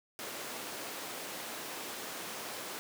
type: high-pass noise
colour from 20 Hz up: pink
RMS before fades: -42 dBFS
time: 0.19-2.79 s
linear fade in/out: 0 ms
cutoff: 320 Hz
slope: 12 dB/octave
effects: none